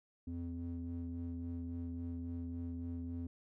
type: ring-modulated tone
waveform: triangle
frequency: 85.9 Hz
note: F2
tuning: 28 cents flat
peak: -34 dBFS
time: 0.27-3.27 s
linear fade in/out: 5 ms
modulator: 170 Hz
effects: none